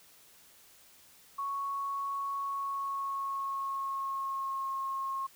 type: tone with pitch glide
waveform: sine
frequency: 1108.7 to 1079 Hz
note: C#6 to C#6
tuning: 0 to -47 cents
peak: -32 dBFS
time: 1.38-5.27 s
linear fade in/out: 10 ms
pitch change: -47 cents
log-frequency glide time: 2.39-4.68 s
effects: white hiss -59 dBFS RMS until 5.35 s